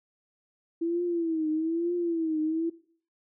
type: tone with vibrato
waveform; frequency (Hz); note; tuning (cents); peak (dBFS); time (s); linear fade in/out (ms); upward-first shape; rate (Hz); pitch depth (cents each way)
sine; 329.6; E4; 0; -25; 0.81-2.7; 10; triangle; 1.1; 120
effects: noise-tail reverb RT60 0.5 s tail -18 dB re dry